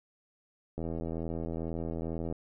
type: click train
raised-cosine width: 2 ms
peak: -23 dBFS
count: 128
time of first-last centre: 0.78-2.325 s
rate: 82.2 Hz
effects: none